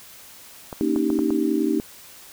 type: clicks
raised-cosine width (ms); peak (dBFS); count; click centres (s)
1; -18; 5; 0.728 / 0.961 / 1.102 / 1.19 / 1.305
type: chord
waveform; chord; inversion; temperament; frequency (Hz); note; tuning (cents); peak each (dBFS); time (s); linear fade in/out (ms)
sine; Eb dominant seventh; second; just; 233.3 / 280 / 311.1 / 388.9; Bb3 / Db4 / Eb4 / G4; +2 / +18 / 0 / -14; -26 / -25 / -22 / -26; 0.81-1.8; 0
effects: white hiss -45 dBFS RMS until 2.32 s